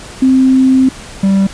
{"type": "tone pair in turn", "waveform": ["sine", "triangle"], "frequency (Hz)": [261.6, 194.74], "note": ["C4", "G3"], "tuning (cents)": [0, -11], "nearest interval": "perfect fourth", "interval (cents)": 511, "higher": "first", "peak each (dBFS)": -5, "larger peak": "neither", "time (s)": [[0.22, 0.89], [1.23, 1.47]], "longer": "first", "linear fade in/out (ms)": 5, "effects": ["pink hiss -31 dBFS RMS until 1.53 s", "resampled to 22050 Hz"]}